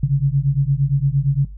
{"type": "beating tone pair", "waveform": "sine", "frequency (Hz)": [134.9, 143.6], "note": ["C#3", "D3"], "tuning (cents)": [-47, -39], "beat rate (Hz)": 8.7, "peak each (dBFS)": -17, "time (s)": [0.03, 1.45], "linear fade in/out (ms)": 5, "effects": ["noise-tail reverb RT60 0.2 s tail -19 dB re dry", "added 50 Hz sine -32 dBFS peak until 1.57 s"]}